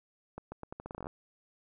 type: accelerating click train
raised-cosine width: 1 ms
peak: -27 dBFS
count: 14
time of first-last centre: 0.38-1.069 s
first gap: 140 ms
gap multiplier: 0.81
effects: none